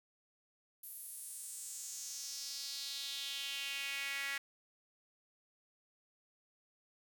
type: tone with high-pass filter sweep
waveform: sawtooth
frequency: 277.5 Hz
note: C#4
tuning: 2 cents sharp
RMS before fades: -43 dBFS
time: 0.83-4.38 s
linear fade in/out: 5 ms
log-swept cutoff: 12000 to 1900 Hz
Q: 3.2
effects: none